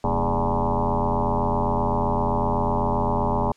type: tone with frequency modulation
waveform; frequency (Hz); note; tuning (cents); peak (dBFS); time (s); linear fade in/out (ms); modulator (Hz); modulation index
sine; 412.5; G#4; -12; -19; 0.04-3.52; 2; 87.8; 6.8
effects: white hiss -59 dBFS RMS until 3.56 s + low-pass 6000 Hz 12 dB/octave